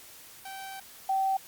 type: tone pair in turn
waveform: sawtooth / sine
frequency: 775 / 772.1 Hz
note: G5 / G5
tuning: -20 / -26 cents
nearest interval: unison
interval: 6 cents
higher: first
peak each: -35 / -24 dBFS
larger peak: second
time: 0.45-0.8 / 1.09-1.37 s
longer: first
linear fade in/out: 5 ms
effects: white hiss -50 dBFS RMS until 1.47 s + Opus 48 kbps